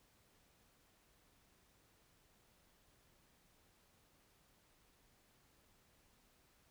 silence, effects pink hiss -72 dBFS RMS until 6.7 s

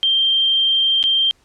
sine tone with dropouts, 3163 Hz, G7, 15 cents sharp, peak -13 dBFS, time 0.03-1.31 s, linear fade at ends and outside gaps 0 ms, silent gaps 1.028-1.039 s, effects pink hiss -58 dBFS RMS until 1.44 s + low-pass 9000 Hz 12 dB/octave

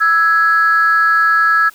sine tone pair together, 1318.5 / 1668 Hz, E6 / G#6, 0 / +7 cents, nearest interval major third, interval 407 cents, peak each -11 dBFS, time 0-1.7 s, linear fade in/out 20 ms, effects tanh soft clip ceiling -3 dBFS + white hiss -45 dBFS RMS until 1.74 s

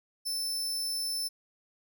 sawtooth tone, 5290 Hz, E8, 5 cents sharp, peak -28 dBFS, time 0.25-1.29 s, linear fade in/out 20 ms, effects none

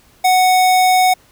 square tone, 740 Hz, F#5, in tune, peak -10 dBFS, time 0.24-1.14 s, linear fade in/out 10 ms, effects pink hiss -51 dBFS RMS until 1.31 s

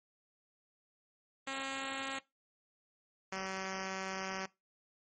5% pulse tone pair in turn, 270 / 190.53 Hz, C#4 / G3, -45 / -49 cents, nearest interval tritone, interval 604 cents, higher first, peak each -26 dBFS, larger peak neither, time 1.47-2.19 / 3.32-4.46 s, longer second, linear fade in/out 5 ms, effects noise-tail reverb RT60 0.2 s tail -20 dB re dry + MP3 32 kbps

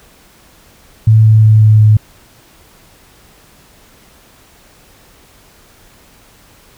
sine tone with pitch steps, 110 / 109.3 / 108.61 / 107.92 / 107.24 Hz, A2 / A2 / A2 / A2 / A2, 0 / -11 / -22 / -33 / -44 cents, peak -3 dBFS, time 1.07-1.97 s, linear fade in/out 5 ms, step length 180 ms, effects pink hiss -45 dBFS RMS until 6.77 s

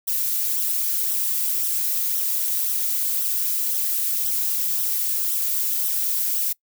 violet noise with flanger, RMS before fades -23 dBFS, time 0.07-6.53 s, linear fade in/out 10 ms, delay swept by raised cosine 0.42 to 3.82 ms, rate 1.9 Hz, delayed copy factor -0.6, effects noise-tail reverb RT60 0.1 s tail -23 dB re dry

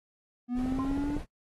triangle linear sweep, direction up, 241.9 to 298 Hz, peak -26 dBFS, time 0.48-1.2 s, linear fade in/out 50 ms
brown noise, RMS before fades -38 dBFS, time 0.54-1.26 s, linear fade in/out 50 ms
click train, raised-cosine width 2 ms, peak -24 dBFS, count 9, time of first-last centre 0.66-1.166 s, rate 15.8 Hz
sine tone with exponential decay, 1046.5 Hz, C6, in tune, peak -33 dBFS, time 0.79-0.98 s, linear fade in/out 5 ms, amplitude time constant 41 ms
effects noise-tail reverb RT60 0.1 s tail -22 dB re dry + AAC 32 kbps

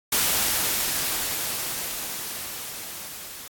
white noise with level ramp, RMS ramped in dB -21 to -39 dBFS, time 0.12-3.48 s, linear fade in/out 5 ms, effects AAC 64 kbps

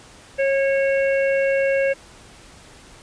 harmonic tone with a mistuned harmonic, 546 Hz, C#5, 26 cents flat, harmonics 1 / 3 / 4 / 5, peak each -17 / -27 / -29 / -31 dBFS, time 0.38-1.94 s, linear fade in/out 20 ms, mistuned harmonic 4, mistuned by +15 cents, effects pink hiss -46 dBFS RMS until 3.02 s + resampled to 22050 Hz

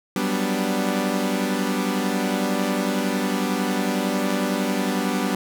sawtooth chord, G major seventh, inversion third, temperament equal, 185 / 196 / 246.9 / 293.7 Hz, F#3 / G3 / B3 / D4, 0 / 0 / 0 / 0 cents, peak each -26 / -21 / -22 / -24 dBFS, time 0.16-5.35 s, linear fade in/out 2 ms, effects none

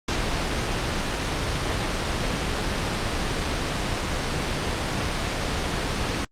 pink noise, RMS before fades -25 dBFS, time 0.08-6.25 s, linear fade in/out 5 ms, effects low-pass 6000 Hz 12 dB/octave + Opus 48 kbps

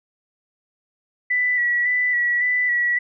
sine tone with vibrato, 1960 Hz, B6, 14 cents flat, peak -17 dBFS, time 1.3-2.99 s, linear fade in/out 10 ms, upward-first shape square, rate 1.8 Hz, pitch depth 24 cents each way, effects none

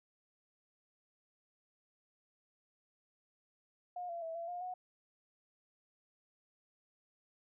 sine tone with pitch steps, 715 / 682 / 654 / 676 / 709 / 731 Hz, F5 / F5 / E5 / E5 / F5 / F#5, +41 / -41 / -14 / +43 / +26 / -21 cents, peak -39 dBFS, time 3.96-4.74 s, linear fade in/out 5 ms, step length 130 ms, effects none

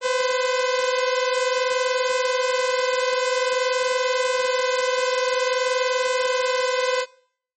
sawtooth tone pair together, 502.8 / 523.3 Hz, B4 / C5, +31 / 0 cents, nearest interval minor second, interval 69 cents, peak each -17 / -21 dBFS, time 0.01-7.06 s, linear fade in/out 50 ms, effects noise-tail reverb RT60 0.6 s tail -23 dB re dry + MP3 32 kbps

